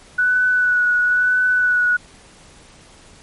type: tone with vibrato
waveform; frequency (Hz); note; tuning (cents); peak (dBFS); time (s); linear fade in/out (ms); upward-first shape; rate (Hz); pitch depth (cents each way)
sine; 1480; F#6; 0; -13; 0.18-1.97; 10; sine; 1; 21
effects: pink hiss -46 dBFS RMS until 3.22 s + MP3 48 kbps